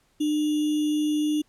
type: tone with sample-and-hold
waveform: sine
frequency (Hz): 301.1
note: D4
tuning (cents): +43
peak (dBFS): -21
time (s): 0.2-1.42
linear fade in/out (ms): 10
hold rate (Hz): 3150
effects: pink hiss -66 dBFS RMS until 1.48 s + low-pass 12000 Hz 12 dB/octave